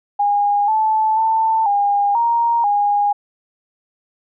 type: tone with pitch steps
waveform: sine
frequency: 817 / 872 / 889 / 810 / 935 / 819 Hz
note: G#5 / A5 / A5 / G#5 / A#5 / G#5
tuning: -29 / -16 / +18 / -43 / +5 / -24 cents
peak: -13 dBFS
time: 0.19-3.13 s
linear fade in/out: 10 ms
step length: 490 ms
effects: none